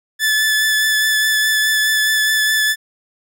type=tone with vibrato; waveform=sawtooth; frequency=1738 Hz; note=A6; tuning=22 cents flat; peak=-10 dBFS; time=0.19-2.76 s; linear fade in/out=50 ms; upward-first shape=triangle; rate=4.8 Hz; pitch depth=16 cents each way; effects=none